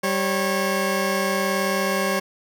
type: tone pair together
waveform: 15% pulse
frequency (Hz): 195.06 / 546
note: G3 / C#5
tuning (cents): -8 / -26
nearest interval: octave + tritone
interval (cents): 1782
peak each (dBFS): -17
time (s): 0.03-2.2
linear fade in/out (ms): 10
effects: none